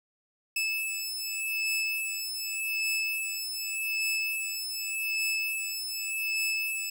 sawtooth beating tone pair, 2615 / 2615.85 Hz, E7 / E7, -15 / -14 cents, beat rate 0.85 Hz, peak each -29 dBFS, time 0.56-6.9 s, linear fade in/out 5 ms, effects none

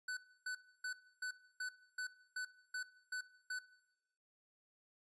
square tone bursts, 1499 Hz, F#6, 22 cents sharp, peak -40 dBFS, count 10, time 0.08-3.59 s, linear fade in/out 5 ms, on 90 ms, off 290 ms, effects noise-tail reverb RT60 1.0 s tail -19 dB re dry + resampled to 22050 Hz

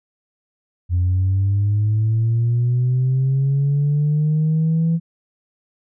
sine linear sweep, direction up, 87.31 to 166.8 Hz, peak -13 dBFS, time 0.89-5 s, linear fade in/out 50 ms, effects tanh soft clip ceiling -12 dBFS

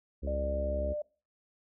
harmonic tone, 68.6 Hz, C#2, 17 cents flat, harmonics 1 / 3 / 4 / 5 / 6 / 7 / 8, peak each -33 / -43 / -45 / -47 / -49 / -50 / -51 dBFS, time 0.22-0.94 s, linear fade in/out 20 ms
sine tone, 598 Hz, D5, 31 cents sharp, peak -32 dBFS, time 0.27-1.02 s, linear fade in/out 5 ms
effects noise-tail reverb RT60 0.4 s tail -23 dB re dry

